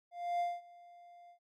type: tone with ADSR envelope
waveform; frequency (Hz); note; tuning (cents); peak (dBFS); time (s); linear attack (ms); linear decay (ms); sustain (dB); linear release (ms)
triangle; 698.5; F5; 0; -28; 0.11-1.39; 290; 210; -24; 91
effects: none